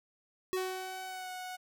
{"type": "tone with exponential decay", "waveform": "square", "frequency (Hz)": 371.7, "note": "F#4", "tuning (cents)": 8, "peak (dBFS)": -30, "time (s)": [0.53, 1.36], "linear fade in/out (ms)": 0, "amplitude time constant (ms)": 180}
{"type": "tone with pitch glide", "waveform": "sawtooth", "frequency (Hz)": [753, 736.2], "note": ["F#5", "F#5"], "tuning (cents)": [30, -9], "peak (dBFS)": -36, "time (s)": [0.56, 1.57], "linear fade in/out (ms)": 20, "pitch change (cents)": -39, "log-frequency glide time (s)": [1.04, 1.3]}
{"effects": []}